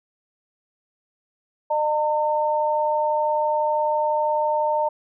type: tone pair together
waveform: sine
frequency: 606 / 908 Hz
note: D#5 / A#5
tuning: -46 / -46 cents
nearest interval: perfect fifth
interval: 700 cents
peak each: -22 / -21 dBFS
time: 1.7-4.89 s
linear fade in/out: 10 ms
effects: none